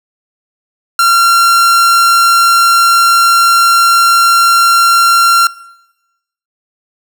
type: tone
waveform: 45% pulse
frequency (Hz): 1373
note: F6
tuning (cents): -30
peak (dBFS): -6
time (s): 0.99-5.47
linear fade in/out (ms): 2
effects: noise-tail reverb RT60 1.0 s tail -21 dB re dry